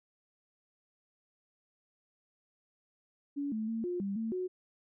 sine tone with pitch steps, 284.1 / 218.4 / 226 / 355.3 / 198.1 / 224.4 / 367 Hz, C#4 / A3 / A3 / F4 / G3 / A3 / F#4, +43 / -13 / +47 / +30 / +18 / +34 / -14 cents, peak -32 dBFS, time 3.36-4.48 s, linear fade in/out 20 ms, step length 160 ms, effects none

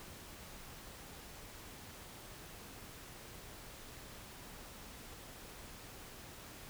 silence, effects pink hiss -52 dBFS RMS until 6.69 s

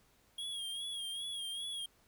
square tone with vibrato, 3283 Hz, G#7, 21 cents flat, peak -39 dBFS, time 0.38-1.86 s, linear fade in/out 5 ms, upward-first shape sine, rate 2.5 Hz, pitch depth 60 cents each way, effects pink hiss -69 dBFS RMS until 2.07 s

